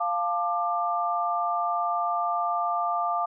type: chord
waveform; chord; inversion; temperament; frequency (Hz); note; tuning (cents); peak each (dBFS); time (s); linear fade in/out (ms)
sine; D minor; first; equal with one note detuned; 698.5 / 880 / 1188.3; F5 / A5 / D6; 0 / 0 / +20; -27 / -32 / -27; 0-3.26; 10
effects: none